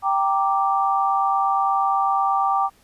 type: chord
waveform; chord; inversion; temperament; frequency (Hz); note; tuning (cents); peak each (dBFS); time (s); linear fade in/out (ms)
sine; G minor; none; equal; 784 / 932.3 / 1174.7; G5 / Bb5 / D6; 0 / 0 / 0; -20 / -26 / -21; 0.02-2.7; 50
effects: pink hiss -57 dBFS RMS until 2.83 s + resampled to 32000 Hz